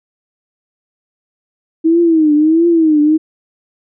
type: tone with vibrato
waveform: sine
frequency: 318.8 Hz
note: D#4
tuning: 42 cents sharp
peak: -7 dBFS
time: 1.84-3.18 s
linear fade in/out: 20 ms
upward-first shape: triangle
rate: 1.5 Hz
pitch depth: 140 cents each way
effects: none